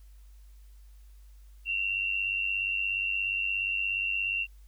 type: tone pair together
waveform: sine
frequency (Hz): 2656 / 2753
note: E7 / F7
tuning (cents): +12 / -25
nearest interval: minor second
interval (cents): 63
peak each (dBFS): -34 / -28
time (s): 1.65-4.47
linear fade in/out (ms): 50
effects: added 50 Hz sine -49 dBFS peak until 4.67 s + white hiss -68 dBFS RMS until 4.67 s